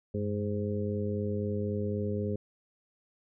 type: harmonic tone with a mistuned harmonic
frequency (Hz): 103.83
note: G#2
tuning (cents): 0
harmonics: 1 / 2 / 3 / 4 / 5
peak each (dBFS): -33 / -34 / -42 / -35 / -39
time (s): 0.14-2.36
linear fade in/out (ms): 5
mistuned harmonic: 1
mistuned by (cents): -94
effects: none